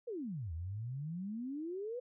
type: exponential two-way sweep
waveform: sine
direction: down then up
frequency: 510 to 77.78 to 510 Hz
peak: -38 dBFS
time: 0.07-2 s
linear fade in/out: 10 ms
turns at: 0.53 s
effects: none